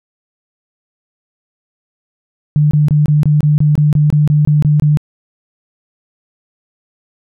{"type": "tone bursts", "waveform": "sine", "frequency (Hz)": 149.3, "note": "D3", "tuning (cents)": 29, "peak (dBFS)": -7, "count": 14, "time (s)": [2.56, 4.972], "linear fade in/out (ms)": 0, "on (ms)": 150, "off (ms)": 24, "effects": []}